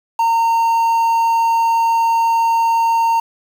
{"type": "tone with quantisation", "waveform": "triangle", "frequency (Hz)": 917, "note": "A#5", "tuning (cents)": -29, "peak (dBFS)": -10, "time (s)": [0.19, 3.2], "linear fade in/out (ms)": 5, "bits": 6, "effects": []}